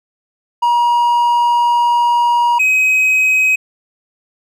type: tone pair in turn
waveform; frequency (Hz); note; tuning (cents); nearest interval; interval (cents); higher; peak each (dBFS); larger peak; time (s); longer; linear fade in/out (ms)
triangle; 954 / 2531; A#5 / D#7; +40 / +29; octave + perfect fourth; 1689; second; -8; neither; 0.62-2.59 / 2.59-3.56; first; 10
effects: none